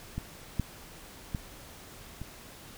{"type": "clicks", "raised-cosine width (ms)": 5, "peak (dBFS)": [-21, -15, -19, -26], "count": 4, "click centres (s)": [0.18, 0.597, 1.348, 2.216], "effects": ["pink hiss -49 dBFS RMS until 2.77 s"]}